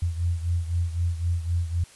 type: beating tone pair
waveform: sine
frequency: 84.9 / 88.8 Hz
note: F2 / F2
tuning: -48 / +29 cents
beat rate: 3.9 Hz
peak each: -24 / -29 dBFS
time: 0.02-1.84 s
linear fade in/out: 5 ms
effects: white hiss -51 dBFS RMS until 1.95 s + resampled to 24000 Hz